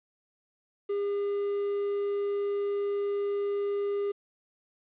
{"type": "tone", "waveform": "triangle", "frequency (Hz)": 404.6, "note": "G#4", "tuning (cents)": -45, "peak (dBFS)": -25, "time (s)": [0.89, 4.12], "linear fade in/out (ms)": 10, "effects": ["resampled to 8000 Hz", "10-bit"]}